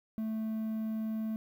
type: tone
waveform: triangle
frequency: 219.9 Hz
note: A3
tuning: 1 cent flat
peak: -30 dBFS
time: 0.18-1.36 s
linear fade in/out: 0 ms
effects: 10-bit